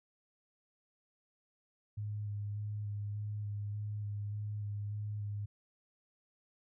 sine tone with vibrato, 103.83 Hz, G#2, in tune, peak -36 dBFS, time 1.97-5.46 s, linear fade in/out 10 ms, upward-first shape square, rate 1.7 Hz, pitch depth 15 cents each way, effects none

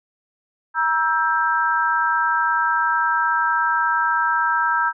sine chord, E diminished, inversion second, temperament just, 949.3 / 1318.5 / 1582.2 Hz, Bb5 / E6 / G6, +31 / 0 / +16 cents, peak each -21 dBFS, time 0.74-4.93 s, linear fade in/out 50 ms, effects none

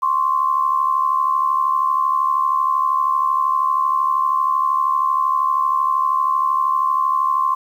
sine tone pair together, 1050.2 / 1123 Hz, C6 / C#6, +6 / +22 cents, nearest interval minor second, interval 116 cents, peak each -16 / -21 dBFS, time 0.02-7.55 s, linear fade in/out 10 ms, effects 8-bit

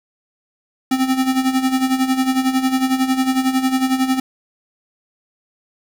square tone with tremolo, 261.3 Hz, C4, 2 cents flat, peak -13 dBFS, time 0.91-4.2 s, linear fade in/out 5 ms, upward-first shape sine, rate 11 Hz, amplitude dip 70%, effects 7-bit

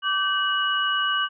sine tone cluster, 1163 / 1545 / 2923 Hz, D6 / G6 / F#7, -17 / -26 / -22 cents, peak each -25 dBFS, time 0.02-1.29 s, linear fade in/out 50 ms, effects none

